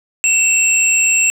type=tone pair together; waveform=sine; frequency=2683 / 7615 Hz; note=E7 / A#8; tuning=+30 / +36 cents; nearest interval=octave + tritone; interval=1806 cents; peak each=-12 dBFS; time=0.24-1.3 s; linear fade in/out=0 ms; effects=tanh soft clip ceiling -6 dBFS + 7-bit